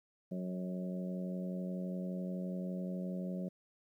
harmonic tone with a mistuned harmonic, 91.8 Hz, F#2, 13 cents flat, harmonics 2 / 3 / 4 / 5 / 6 / 7, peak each -37 / -50 / -49 / -53 / -47 / -51 dBFS, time 0.31-3.49 s, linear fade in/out 10 ms, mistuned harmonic 7, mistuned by -18 cents, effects 12-bit

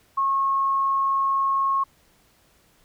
sine tone, 1089 Hz, C#6, 31 cents flat, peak -19 dBFS, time 0.17-1.84 s, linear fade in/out 10 ms, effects pink hiss -60 dBFS RMS until 2.84 s

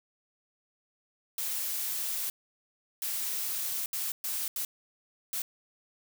blue noise bursts at uneven times, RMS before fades -33 dBFS, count 6, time 1.38-2.3 / 3.02-3.86 / 3.93-4.12 / 4.24-4.48 / 4.56-4.65 / 5.33-5.42 s, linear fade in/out 2 ms, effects none

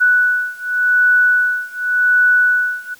sine beating tone pair, 1480 / 1480.88 Hz, F#6 / F#6, 0 / +1 cents, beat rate 0.88 Hz, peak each -14 / -15 dBFS, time 0-2.95 s, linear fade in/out 20 ms, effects white hiss -47 dBFS RMS until 2.99 s

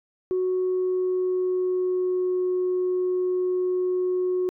sine tone with pitch glide, 369 to 365.2 Hz, F#4 to F#4, -5 to -23 cents, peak -20 dBFS, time 0.31-4.49 s, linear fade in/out 0 ms, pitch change -18 cents, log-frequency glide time 0.59-2.47 s, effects tanh soft clip ceiling -18 dBFS

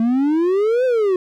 triangle exponential two-way sweep, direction up then down, 222.3 to 523.3 to 359.3 Hz, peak -12 dBFS, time 0-1.16 s, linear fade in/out 2 ms, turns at 0.85 s, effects none

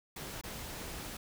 pink noise with dropouts, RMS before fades -43 dBFS, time 0.16-1.17 s, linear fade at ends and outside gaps 5 ms, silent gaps 0.413-0.436 s, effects none

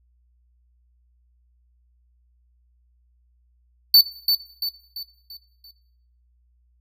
square tone with echo, 4512 Hz, C#8, 30 cents sharp, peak -9 dBFS, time 3.94-4.01 s, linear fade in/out 2 ms, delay 340 ms, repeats 5, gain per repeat -7 dB, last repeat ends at 5.71 s, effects noise-tail reverb RT60 0.7 s tail -19 dB re dry + added 60 Hz sine -59 dBFS peak until 6.8 s

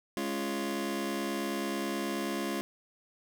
sawtooth chord, Db major, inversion second, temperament just, 207.9 / 277.2 / 346.5 Hz, Ab3 / Db4 / F4, +2 / 0 / -14 cents, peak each -32 / -32 / -32 dBFS, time 0.17-2.61 s, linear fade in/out 0 ms, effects none

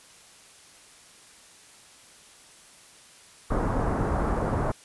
pink low-pass noise, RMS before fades -26 dBFS, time 3.5-4.72 s, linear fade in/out 10 ms, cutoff 1300 Hz, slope 24 dB/octave, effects white hiss -52 dBFS RMS until 4.84 s + resampled to 24000 Hz

